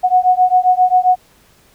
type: beating tone pair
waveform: sine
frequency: 730 / 737.5 Hz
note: F#5 / F#5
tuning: -24 / -6 cents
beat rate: 7.5 Hz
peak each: -12 dBFS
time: 0.03-1.16 s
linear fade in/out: 20 ms
effects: pink hiss -51 dBFS RMS until 1.74 s